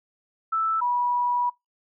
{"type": "tone pair in turn", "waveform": "sine", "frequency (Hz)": [1319, 974], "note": ["E6", "B5"], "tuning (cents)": [1, -24], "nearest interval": "perfect fourth", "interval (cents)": 525, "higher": "first", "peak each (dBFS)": -21, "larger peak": "neither", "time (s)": [[0.52, 0.81], [0.81, 1.5]], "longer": "second", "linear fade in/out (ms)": 10, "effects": ["noise-tail reverb RT60 0.2 s tail -26 dB re dry"]}